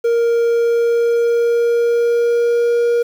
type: tone with pitch glide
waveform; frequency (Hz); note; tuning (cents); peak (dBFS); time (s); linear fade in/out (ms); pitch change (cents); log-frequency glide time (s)
triangle; 467.2 to 473.4; A#4 to A#4; +4 to +27; -10; 0.04-3.03; 10; +23; 0.47-2.79
effects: 7-bit